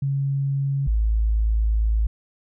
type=tone pair in turn; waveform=sine; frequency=138.3 / 54.35 Hz; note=C#3 / A1; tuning=-4 / -21 cents; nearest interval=octave + major third; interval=1617 cents; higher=first; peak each=-20 / -17 dBFS; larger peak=second; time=0.02-0.87 / 0.87-2.07 s; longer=second; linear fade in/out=5 ms; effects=none